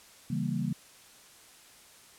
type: chord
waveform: sine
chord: C# diminished seventh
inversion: none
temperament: equal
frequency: 138.59 / 164.81 / 196 / 233.1 Hz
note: C#3 / E3 / G3 / Bb3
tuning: 0 / 0 / 0 / 0 cents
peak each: -34 dBFS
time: 0.3-0.73 s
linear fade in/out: 5 ms
effects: white hiss -55 dBFS RMS until 2.18 s + low-pass 11000 Hz 12 dB/octave